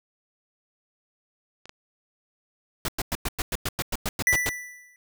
clicks, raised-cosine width 0.2 ms, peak -26 / -24 dBFS, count 2, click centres 1.656 / 1.694 s
pink noise bursts, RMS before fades -27 dBFS, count 13, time 2.85-4.492 s, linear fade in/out 2 ms, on 34 ms, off 100 ms
square tone with exponential decay, 1975.5 Hz, B6, in tune, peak -17 dBFS, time 4.27-4.96 s, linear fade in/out 1 ms, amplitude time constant 150 ms
effects none

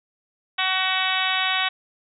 harmonic tone, 375.8 Hz, F#4, 27 cents sharp, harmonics 2 / 3 / 4 / 5 / 6 / 7 / 8 / 9 / 10, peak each -29 / -29 / -29 / -29 / -29 / -29 / -29 / -29 / -29 dBFS, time 0.58-1.69 s, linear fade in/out 10 ms, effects none

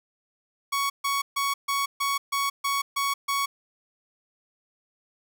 sawtooth tone bursts, 1116 Hz, C#6, 11 cents sharp, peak -20 dBFS, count 9, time 0.72-3.46 s, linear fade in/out 10 ms, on 180 ms, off 140 ms, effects none

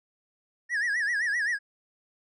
triangle tone with vibrato, 1784 Hz, A6, 23 cents sharp, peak -23 dBFS, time 0.69-1.59 s, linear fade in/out 50 ms, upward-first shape sine, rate 7.7 Hz, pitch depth 160 cents each way, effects resampled to 24000 Hz

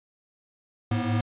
square tone cluster, 105.2 / 109.3 / 242 Hz, G#2 / A2 / B3, +23 / -11 / -35 cents, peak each -29 dBFS, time 0.91-1.21 s, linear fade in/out 5 ms, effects resampled to 8000 Hz

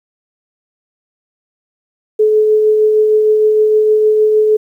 sine tone with tremolo, 429.4 Hz, A4, 42 cents flat, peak -6 dBFS, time 2.19-4.57 s, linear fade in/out 10 ms, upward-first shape triangle, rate 6.5 Hz, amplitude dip 30%, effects 8-bit

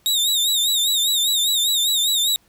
sawtooth tone with vibrato, 3729 Hz, A#7, in tune, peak -14 dBFS, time 0.06-2.36 s, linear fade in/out 0 ms, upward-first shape sine, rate 5 Hz, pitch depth 89 cents each way, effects pink hiss -59 dBFS RMS until 2.48 s

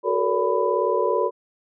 sine tone cluster, 372.3 / 435.6 / 473.6 / 571 / 995 Hz, F#4 / A4 / A#4 / D5 / B5, +11 / -17 / +27 / -49 / +13 cents, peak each -25 dBFS, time 0.03-1.31 s, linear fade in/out 50 ms, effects none

